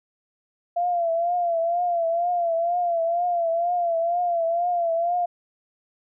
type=tone with vibrato; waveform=sine; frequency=686 Hz; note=F5; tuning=31 cents flat; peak=-20 dBFS; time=0.76-5.26 s; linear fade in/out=10 ms; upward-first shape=triangle; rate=2.1 Hz; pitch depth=77 cents each way; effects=none